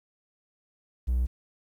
triangle tone, 61.74 Hz, B1, in tune, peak -20 dBFS, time 1.07-1.27 s, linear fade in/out 20 ms, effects tanh soft clip ceiling -16 dBFS + 10-bit

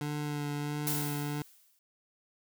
25% pulse tone with vibrato, 147.1 Hz, D3, 3 cents sharp, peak -29 dBFS, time 0.01-1.42 s, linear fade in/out 2 ms, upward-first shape sine, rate 1.5 Hz, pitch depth 17 cents each way
blue noise with exponential decay, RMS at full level -31 dBFS, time 0.87-1.79 s, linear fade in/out 1 ms, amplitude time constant 200 ms
effects none

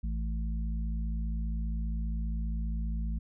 harmonic tone, 55 Hz, A1, in tune, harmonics 1 / 3 / 4, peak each -30 / -40 / -42 dBFS, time 0.03-3.19 s, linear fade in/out 10 ms, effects none

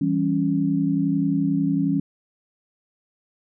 sine chord, C# diminished, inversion first, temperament equal, 164.81 / 196 / 277.2 Hz, E3 / G3 / C#4, 0 / 0 / 0 cents, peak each -24 / -25 / -21 dBFS, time 0.01-2 s, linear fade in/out 5 ms, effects none

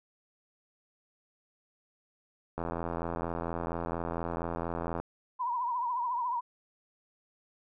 click train, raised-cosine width 1 ms, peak -20 dBFS, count 205, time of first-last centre 2.58-5 s, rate 84.3 Hz
sine tone with vibrato, 975 Hz, B5, 23 cents flat, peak -29 dBFS, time 5.39-6.41 s, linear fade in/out 20 ms, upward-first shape triangle, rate 14 Hz, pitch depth 99 cents each way
effects none

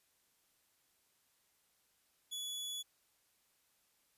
sawtooth tone, 3407 Hz, G#7, 44 cents sharp, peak -37 dBFS, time 2.31-2.83 s, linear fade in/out 20 ms, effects white hiss -75 dBFS RMS until 4.17 s + resampled to 32000 Hz

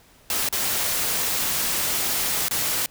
white noise with dropouts, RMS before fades -24 dBFS, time 0.3-2.86 s, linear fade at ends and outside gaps 1 ms, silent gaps 0.488-0.526 / 2.484-2.51 s, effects pink hiss -54 dBFS RMS until 2.9 s

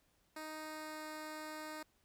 10% pulse tone with pitch glide, 311.1 to 309 Hz, D#4 to D#4, 0 to -12 cents, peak -36 dBFS, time 0.36-1.83 s, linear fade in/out 5 ms, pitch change -12 cents, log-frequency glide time 0.53-1.05 s, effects pink hiss -75 dBFS RMS until 2.04 s

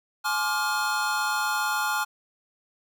square chord, D half-diminished seventh, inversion second, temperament just, 845.8 / 1057.2 / 1174.7 / 1409.6 Hz, Ab5 / C6 / D6 / F6, +31 / +18 / 0 / +16 cents, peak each -30 / -34 / -33 / -28 dBFS, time 0.24-2.05 s, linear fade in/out 20 ms, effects none

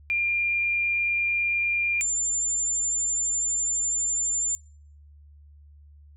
sine tone pair in turn, 2397 / 7206 Hz, D7 / A8, +35 / +40 cents, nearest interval octave + perfect fifth, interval 1905 cents, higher second, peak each -22 / -23 dBFS, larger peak first, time 0.1-2.01 / 2.01-4.55 s, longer second, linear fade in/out 0 ms, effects noise-tail reverb RT60 0.6 s tail -26 dB re dry + added 73 Hz sine -48 dBFS peak until 6.16 s

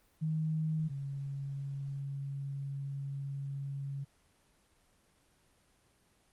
sine tone pair in turn, 157.2 / 138.8 Hz, D#3 / C#3, +18 / +3 cents, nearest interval major second, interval 215 cents, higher first, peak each -30 / -36 dBFS, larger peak first, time 0.21-0.89 / 0.89-4.05 s, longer second, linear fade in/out 20 ms, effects pink hiss -69 dBFS RMS until 6.32 s + Opus 24 kbps

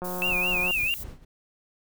click train, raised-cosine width 1 ms, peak -21 dBFS, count 125, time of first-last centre 0.02-0.709 s, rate 180 Hz
violet noise, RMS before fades -37 dBFS, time 0.04-1.04 s, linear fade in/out 10 ms
sine tone with vibrato, 2600 Hz, E7, 24 cents flat, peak -23 dBFS, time 0.22-0.94 s, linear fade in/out 0 ms, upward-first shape sine, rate 4.6 Hz, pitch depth 130 cents each way
brown noise with tremolo, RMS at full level -37 dBFS, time 0.26-1.25 s, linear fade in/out 10 ms, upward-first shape sine, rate 4 Hz, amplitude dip 85%
effects none

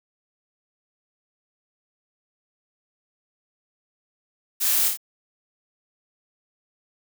blue noise with echo, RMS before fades -23 dBFS, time 4.6-4.89 s, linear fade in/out 20 ms, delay 28 ms, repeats 3, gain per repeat -3 dB, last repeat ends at 4.974 s, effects none

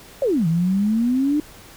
sine exponential two-way sweep, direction down then up, 587.3 to 159.2 to 304.9 Hz, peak -16 dBFS, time 0.22-1.4 s, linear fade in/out 2 ms, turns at 0.47 s, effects pink hiss -44 dBFS RMS until 1.76 s

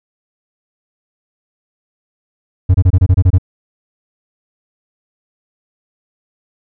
triangle tone bursts, 91.7 Hz, F#2, 15 cents flat, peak -3 dBFS, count 9, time 2.69-3.384 s, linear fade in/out 10 ms, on 54 ms, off 26 ms, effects none

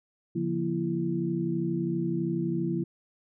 sine tone cluster, 141.6 / 173.8 / 236.9 / 334.9 Hz, C#3 / F3 / A#3 / E4, +37 / -8 / +28 / +27 cents, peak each -34 / -30 / -35 / -30 dBFS, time 0.35-2.84 s, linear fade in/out 10 ms, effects none

